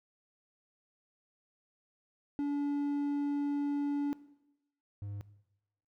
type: tone pair in turn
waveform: triangle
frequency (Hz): 286.9 / 101.43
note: D4 / G#2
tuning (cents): -40 / -40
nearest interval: octave + tritone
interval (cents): 1800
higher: first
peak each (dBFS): -28 / -36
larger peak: first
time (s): 2.39-4.13 / 5.02-5.21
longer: first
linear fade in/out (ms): 0
effects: noise-tail reverb RT60 0.9 s tail -18 dB re dry